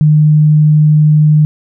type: tone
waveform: sine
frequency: 152.1 Hz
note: D#3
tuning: 39 cents flat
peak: -4 dBFS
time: 0.01-1.45 s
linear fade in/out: 0 ms
effects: none